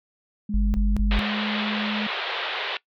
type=tone with pitch glide; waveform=sine; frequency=207.7 to 211.3 Hz; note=G#3 to G#3; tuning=0 to +30 cents; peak=-26 dBFS; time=0.49-2.07 s; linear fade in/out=5 ms; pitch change=+30 cents; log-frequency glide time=1.13-1.47 s
type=tone bursts; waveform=sine; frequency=48.34 Hz; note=G1; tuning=23 cents flat; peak=-18 dBFS; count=3; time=0.54-1.192 s; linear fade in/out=0 ms; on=200 ms; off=26 ms
type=band-pass noise; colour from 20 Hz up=white; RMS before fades=-29 dBFS; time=1.11-2.77 s; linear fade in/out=2 ms; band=390 to 3800 Hz; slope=48 dB/octave
effects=noise-tail reverb RT60 0.1 s tail -20 dB re dry